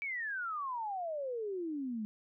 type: exponential sweep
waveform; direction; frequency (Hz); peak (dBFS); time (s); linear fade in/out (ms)
sine; down; 2321 to 207.7; -35; 0.02-2.05; 0
effects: none